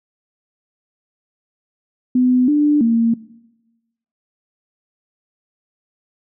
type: tone with pitch steps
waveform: sine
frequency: 251.6 / 295.6 / 229.9 Hz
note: B3 / D4 / A#3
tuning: +32 / +11 / -24 cents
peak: -11 dBFS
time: 2.15-3.14 s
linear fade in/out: 5 ms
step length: 330 ms
effects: noise-tail reverb RT60 1.0 s tail -19 dB re dry